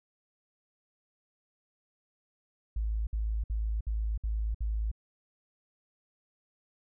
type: tone bursts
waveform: sine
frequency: 54 Hz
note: A1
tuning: 32 cents flat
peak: -28 dBFS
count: 6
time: 2.76-4.915 s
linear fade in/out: 5 ms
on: 310 ms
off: 59 ms
effects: none